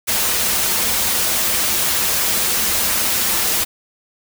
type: noise with comb filter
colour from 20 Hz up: white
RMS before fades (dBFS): -18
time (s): 0.07-3.65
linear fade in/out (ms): 20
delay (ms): 7.1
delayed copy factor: -0.55
effects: none